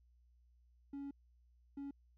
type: tone bursts at uneven times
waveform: triangle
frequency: 280 Hz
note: C#4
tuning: 18 cents sharp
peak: -40 dBFS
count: 2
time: 0.93-1.11 / 1.77-1.91 s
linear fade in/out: 5 ms
effects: tanh soft clip ceiling -36 dBFS + added 60 Hz sine -66 dBFS peak until 2.17 s